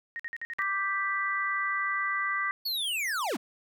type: tone bursts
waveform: sine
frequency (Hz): 1864.7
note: A#6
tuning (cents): 0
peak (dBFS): -33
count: 6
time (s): 0.16-0.62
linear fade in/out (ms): 0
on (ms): 35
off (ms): 50
type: chord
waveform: sine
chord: G major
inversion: second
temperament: equal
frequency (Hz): 1174.7 / 1568 / 1975.5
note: D6 / G6 / B6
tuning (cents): 0 / 0 / 0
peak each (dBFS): -31 / -34 / -30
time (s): 0.59-2.51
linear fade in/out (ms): 0
type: linear sweep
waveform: square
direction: down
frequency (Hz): 4511 to 176.3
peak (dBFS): -29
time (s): 2.65-3.37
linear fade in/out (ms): 10
effects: none